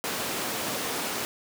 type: high-pass noise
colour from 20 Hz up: pink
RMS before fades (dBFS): -31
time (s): 0.04-1.25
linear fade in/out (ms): 0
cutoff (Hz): 240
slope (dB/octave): 12
effects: none